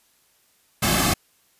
pink noise with comb filter, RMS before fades -20 dBFS, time 0.82-1.14 s, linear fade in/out 10 ms, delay 2.1 ms, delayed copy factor -0.8, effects white hiss -62 dBFS RMS until 1.59 s + resampled to 32000 Hz

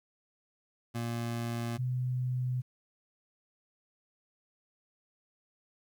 25% pulse / sine tone pair in turn, 117.4 / 126.23 Hz, A#2 / B2, +13 / +38 cents, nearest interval minor second, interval 125 cents, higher second, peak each -29 / -29 dBFS, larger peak neither, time 0.94-1.78 / 1.78-2.62 s, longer neither, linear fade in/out 20 ms, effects 11-bit

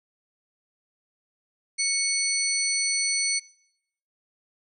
sine tone cluster, 2211 / 4394 / 6010 / 8760 Hz, C#7 / C#8 / F#8 / C#9, -5 / -16 / +26 / -22 cents, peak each -28 dBFS, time 1.78-3.4 s, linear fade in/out 20 ms, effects noise-tail reverb RT60 0.8 s tail -24 dB re dry

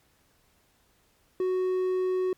triangle tone, 370 Hz, F#4, in tune, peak -22 dBFS, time 1.4-2.33 s, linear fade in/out 2 ms, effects pink hiss -66 dBFS RMS until 2.37 s + MP3 96 kbps

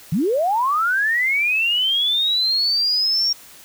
sine linear sweep, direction up, 138.59 to 5588 Hz, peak -16 dBFS, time 0.12-3.33 s, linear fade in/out 5 ms, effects white hiss -44 dBFS RMS until 3.64 s

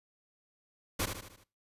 pink noise with echo, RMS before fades -31 dBFS, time 0.99-1.06 s, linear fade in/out 10 ms, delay 76 ms, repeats 5, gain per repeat -6 dB, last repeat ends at 1.44 s, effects noise-tail reverb RT60 0.3 s tail -20 dB re dry + resampled to 32000 Hz

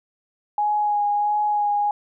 sine tone with vibrato, 830.6 Hz, G#5, in tune, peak -18 dBFS, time 0.58-1.91 s, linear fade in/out 2 ms, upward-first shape sine, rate 1.5 Hz, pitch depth 17 cents each way, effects none

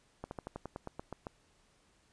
slowing click train, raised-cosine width 1 ms, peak -26 dBFS, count 11, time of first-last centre 0.24-1.269 s, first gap 71 ms, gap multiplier 1.08, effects pink hiss -69 dBFS RMS until 2.12 s + resampled to 22050 Hz

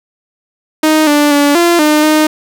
sawtooth tone with pitch steps, 311.2 / 293.5 / 287.7 / 343.5 / 302.8 / 307.9 Hz, D#4 / D4 / D4 / F4 / D#4 / D#4, 0 / -1 / -36 / -29 / -47 / -18 cents, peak -3 dBFS, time 0.83-2.27 s, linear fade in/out 5 ms, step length 240 ms, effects none

